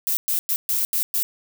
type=noise bursts at uneven times; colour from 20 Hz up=violet; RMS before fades=-22 dBFS; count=6; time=0.07-0.17 / 0.28-0.39 / 0.49-0.56 / 0.69-0.85 / 0.93-1.03 / 1.14-1.23 s; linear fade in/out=0 ms; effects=none